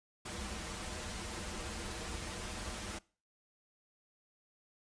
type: noise with comb filter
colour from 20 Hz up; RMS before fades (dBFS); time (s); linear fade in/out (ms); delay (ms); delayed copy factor
pink; -42; 0.25-2.99; 10; 7.3; -0.75
effects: noise-tail reverb RT60 0.4 s tail -23 dB re dry + resampled to 22050 Hz